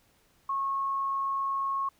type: tone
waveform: sine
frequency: 1093 Hz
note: C#6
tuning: 25 cents flat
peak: -27 dBFS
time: 0.49-1.89 s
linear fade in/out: 5 ms
effects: pink hiss -66 dBFS RMS until 1.99 s